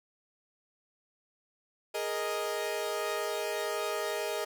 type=chord; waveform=sawtooth; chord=Ab suspended second; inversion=none; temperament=equal; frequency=415.3 / 466.2 / 622.3 Hz; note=Ab4 / Bb4 / Eb5; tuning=0 / 0 / 0 cents; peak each=-32 / -33 / -31 dBFS; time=1.94-4.45 s; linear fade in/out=10 ms; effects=none